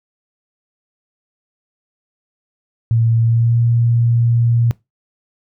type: tone with pitch glide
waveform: sine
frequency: 114.7 to 117.65 Hz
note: A#2 to A#2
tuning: -28 to +16 cents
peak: -11 dBFS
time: 2.91-4.71 s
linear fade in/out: 0 ms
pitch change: +44 cents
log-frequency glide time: 3.22-3.58 s
effects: noise-tail reverb RT60 0.2 s tail -21 dB re dry

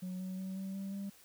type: tone with pitch steps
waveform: sine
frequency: 183.7 / 186.48 / 189.3 / 192.17 / 195.07 / 198.03 Hz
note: F#3 / F#3 / F#3 / G3 / G3 / G3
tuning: -12 / +14 / +40 / -34 / -8 / +18 cents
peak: -35 dBFS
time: 0.02-1.1 s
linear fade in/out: 10 ms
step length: 180 ms
effects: tanh soft clip ceiling -37 dBFS + white hiss -61 dBFS RMS until 1.24 s

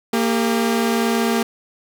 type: tone pair together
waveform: sawtooth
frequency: 230.6 / 400 Hz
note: A#3 / G4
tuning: -19 / +35 cents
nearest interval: minor seventh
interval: 954 cents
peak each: -14 / -18 dBFS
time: 0.13-1.43 s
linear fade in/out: 5 ms
effects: none

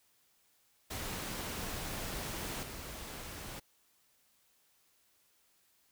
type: noise with level steps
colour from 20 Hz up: pink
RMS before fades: -40 / -45 dBFS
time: 0.9-3.6 s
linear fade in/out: 10 ms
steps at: 2.63 s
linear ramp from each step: 2 ms
effects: white hiss -71 dBFS RMS until 5.91 s

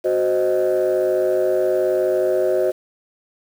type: chord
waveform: sine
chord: C diminished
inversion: second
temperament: equal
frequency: 370 / 523.3 / 622.3 Hz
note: Gb4 / C5 / Eb5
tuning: 0 / 0 / 0 cents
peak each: -18 / -19 / -19 dBFS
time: 0.04-2.72 s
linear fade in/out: 20 ms
effects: tanh soft clip ceiling -11 dBFS + 7-bit

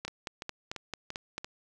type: two click trains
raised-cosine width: 0.2 ms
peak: -21 / -18 dBFS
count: 5 / 7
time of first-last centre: 0.08-1.445 / 0.05-1.38 s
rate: 2.93 / 4.51 Hz
effects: none

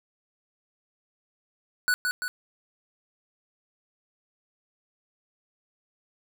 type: tone with echo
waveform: square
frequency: 1480 Hz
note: F#6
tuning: in tune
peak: -21 dBFS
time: 1.88-1.94 s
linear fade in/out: 0 ms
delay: 170 ms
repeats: 2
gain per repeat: -4 dB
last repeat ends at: 2.28 s
effects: none

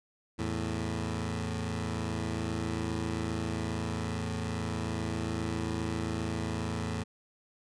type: tone pair together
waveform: 15% pulse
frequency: 82.41 / 110 Hz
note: E2 / A2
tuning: 0 / 0 cents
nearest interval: perfect fourth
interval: 500 cents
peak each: -28 dBFS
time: 0.38-7.04 s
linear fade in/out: 20 ms
effects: resampled to 22050 Hz

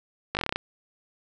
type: slowing click train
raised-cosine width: 0.3 ms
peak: -10 dBFS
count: 9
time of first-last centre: 0.35-0.56 s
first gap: 19 ms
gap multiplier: 1.09
effects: none

